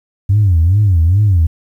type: tone with vibrato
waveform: sine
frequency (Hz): 92.5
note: F#2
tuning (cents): 0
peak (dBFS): -6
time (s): 0.29-1.47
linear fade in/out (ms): 10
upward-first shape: sine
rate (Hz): 2.4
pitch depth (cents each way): 240
effects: tanh soft clip ceiling -4 dBFS + 8-bit